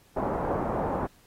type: low-pass noise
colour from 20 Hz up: white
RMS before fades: -29 dBFS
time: 0.16-1.07 s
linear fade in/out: 10 ms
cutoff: 910 Hz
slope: 24 dB/octave
effects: pink hiss -60 dBFS RMS until 1.26 s + AAC 48 kbps